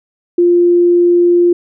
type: tone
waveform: sine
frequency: 349.2 Hz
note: F4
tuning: in tune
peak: -6 dBFS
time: 0.38-1.53 s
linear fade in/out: 5 ms
effects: none